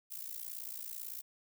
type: noise with amplitude modulation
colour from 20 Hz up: violet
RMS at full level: -40 dBFS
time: 0.1-1.22 s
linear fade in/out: 20 ms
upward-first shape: sine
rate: 58.1 Hz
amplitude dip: 85%
effects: none